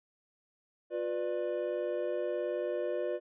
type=chord; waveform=triangle; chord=B diminished; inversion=second; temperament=just; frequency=355.6 / 493.9 / 592.7 Hz; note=F4 / B4 / D5; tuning=+31 / 0 / +16 cents; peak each=-34 / -34 / -33 dBFS; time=0.9-3.2 s; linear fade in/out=50 ms; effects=resampled to 8000 Hz